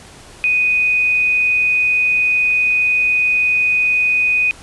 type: tone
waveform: sine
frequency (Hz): 2489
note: D#7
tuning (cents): 0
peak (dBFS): -12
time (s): 0.44-4.51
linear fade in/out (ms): 0
effects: pink hiss -40 dBFS RMS until 4.62 s + resampled to 24000 Hz